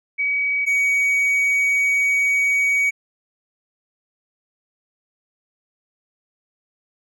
sine / triangle tone pair in turn, 2268 / 2256 Hz, C#7 / C#7, +39 / +30 cents, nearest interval unison, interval 9 cents, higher first, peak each -18 / -14 dBFS, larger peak second, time 0.18-0.66 / 0.66-2.91 s, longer second, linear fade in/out 20 ms, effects none

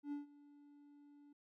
triangle tone with ADSR envelope, 289.1 Hz, D4, 27 cents flat, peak -37 dBFS, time 0.03-1.33 s, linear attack 90 ms, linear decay 140 ms, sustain -21 dB, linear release 6 ms, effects none

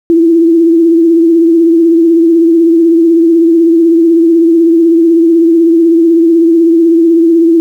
sine tone with vibrato, 332.3 Hz, E4, 14 cents sharp, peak -3 dBFS, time 0.1-7.6 s, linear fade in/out 0 ms, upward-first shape triangle, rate 16 Hz, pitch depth 56 cents each way, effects 7-bit

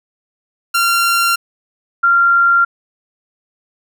sawtooth / sine tone pair in turn, 1379 / 1384.4 Hz, F6 / F6, -22 / -16 cents, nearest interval unison, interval 6 cents, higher second, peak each -8 dBFS, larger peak neither, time 0.74-1.36 / 2.03-2.65 s, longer neither, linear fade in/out 10 ms, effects none

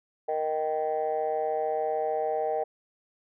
sine chord, Eb major, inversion second, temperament just, 466.7 / 622.3 / 777.8 Hz, Bb4 / Eb5 / G5, +2 / 0 / -14 cents, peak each -29 dBFS, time 0.28-2.64 s, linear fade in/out 10 ms, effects tanh soft clip ceiling -19 dBFS

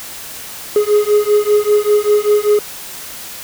triangle beating tone pair, 415.3 / 420.4 Hz, G#4 / G#4, 0 / +21 cents, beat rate 5.1 Hz, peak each -11 dBFS, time 0.76-2.59 s, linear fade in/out 2 ms, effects white hiss -30 dBFS RMS until 3.43 s

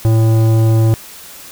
sine tone with tanh clipping, 111.7 Hz, A2, 27 cents sharp, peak -10 dBFS, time 0.05-0.94 s, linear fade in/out 0 ms, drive 14 dB, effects white hiss -35 dBFS RMS until 1.51 s

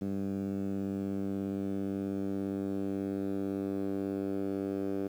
10% pulse tone with band-pass filter sweep, 98.1 Hz, G2, 2 cents sharp, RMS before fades -34 dBFS, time 0.01-5.08 s, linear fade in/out 10 ms, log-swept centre 210 to 330 Hz, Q 1.7, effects 10-bit

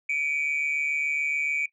sine tone pair together, 2292 / 2439 Hz, D7 / D#7, -43 / -35 cents, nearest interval minor second, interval 108 cents, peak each -24 / -27 dBFS, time 0.09-1.66 s, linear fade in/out 5 ms, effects noise-tail reverb RT60 0.1 s tail -18 dB re dry + tanh soft clip ceiling -20 dBFS

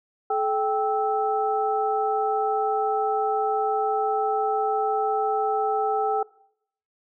sine tone cluster, 429.8 / 784 / 1310 Hz, A4 / G5 / E6, -41 / 0 / -11 cents, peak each -26 / -23 / -30 dBFS, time 0.3-6.23 s, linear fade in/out 5 ms, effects noise-tail reverb RT60 0.7 s tail -21 dB re dry

